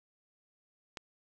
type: click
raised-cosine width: 0.2 ms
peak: -23 dBFS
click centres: 0.972 s
effects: none